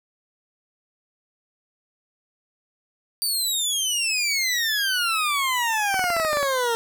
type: exponential sweep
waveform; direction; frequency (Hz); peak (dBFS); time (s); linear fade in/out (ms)
20% pulse; down; 4664 to 455; -16; 3.22-6.75; 0
type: clicks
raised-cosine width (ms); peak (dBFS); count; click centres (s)
0.5; -14; 10; 5.943 / 5.994 / 6.041 / 6.103 / 6.166 / 6.199 / 6.249 / 6.331 / 6.371 / 6.429
effects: none